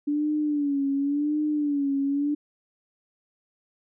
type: tone with vibrato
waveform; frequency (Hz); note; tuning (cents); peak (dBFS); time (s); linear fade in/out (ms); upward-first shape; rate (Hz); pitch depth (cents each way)
sine; 289.1; D4; -27; -22; 0.07-2.35; 10; sine; 0.92; 79
effects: none